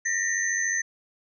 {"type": "tone cluster", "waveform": "sine", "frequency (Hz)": [1817, 1911, 6190], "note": ["A#6", "A#6", "G8"], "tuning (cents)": [-45, 43, -23], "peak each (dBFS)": -28, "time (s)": [0.05, 0.82], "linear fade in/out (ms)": 10, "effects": []}